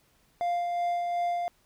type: tone with tremolo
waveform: triangle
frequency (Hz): 698.5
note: F5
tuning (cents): 0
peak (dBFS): -23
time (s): 0.41-1.48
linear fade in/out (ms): 0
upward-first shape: sine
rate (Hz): 2.7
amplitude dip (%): 30
effects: pink hiss -66 dBFS RMS until 1.65 s